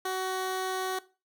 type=tone; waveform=15% pulse; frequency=374.8 Hz; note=F#4; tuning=22 cents sharp; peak=-23 dBFS; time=0.05-0.99 s; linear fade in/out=5 ms; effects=noise-tail reverb RT60 0.3 s tail -17 dB re dry